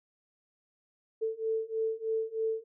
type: beating tone pair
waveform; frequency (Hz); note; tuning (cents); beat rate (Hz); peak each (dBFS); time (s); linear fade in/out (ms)
sine; 442.8 / 446; A4 / A4; +11 / +23; 3.2; -33 / -32; 1.21-2.64; 20
effects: none